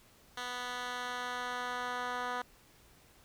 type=tone with band-pass filter sweep; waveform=10% pulse; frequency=246.9 Hz; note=B3; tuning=in tune; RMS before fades=-38 dBFS; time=0.37-2.42 s; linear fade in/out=5 ms; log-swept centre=2700 to 1300 Hz; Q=0.8; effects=pink hiss -62 dBFS RMS until 3.24 s